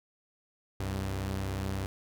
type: tone pair together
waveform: sawtooth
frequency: 65.48 / 96.8 Hz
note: C2 / G2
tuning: +2 / -21 cents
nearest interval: perfect fifth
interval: 677 cents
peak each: -33 / -29 dBFS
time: 0.8-1.86 s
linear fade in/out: 0 ms
effects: none